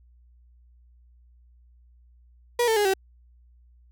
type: tone with pitch steps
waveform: 35% pulse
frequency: 480.6 / 445.8 / 413.6 / 383.7 Hz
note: B4 / A4 / G#4 / G4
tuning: -47 / +23 / -7 / -37 cents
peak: -18 dBFS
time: 2.59-2.938 s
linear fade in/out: 5 ms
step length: 87 ms
effects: added 60 Hz sine -53 dBFS peak until 3.91 s